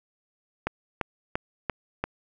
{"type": "click train", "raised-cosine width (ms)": 0.5, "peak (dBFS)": -11, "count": 5, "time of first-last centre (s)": [0.67, 2.04], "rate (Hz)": 2.92, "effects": []}